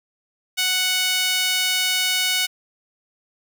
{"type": "tone with high-pass filter", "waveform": "sawtooth", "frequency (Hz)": 740, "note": "F#5", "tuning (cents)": 0, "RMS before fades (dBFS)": -21, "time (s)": [0.57, 2.47], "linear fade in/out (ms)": 20, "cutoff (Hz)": 2700, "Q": 1.4, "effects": []}